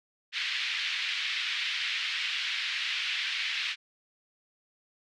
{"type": "band-pass noise", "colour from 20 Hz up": "pink", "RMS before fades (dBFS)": -32, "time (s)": [0.32, 3.76], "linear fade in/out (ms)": 50, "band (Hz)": [2000, 3900], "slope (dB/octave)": 24, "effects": []}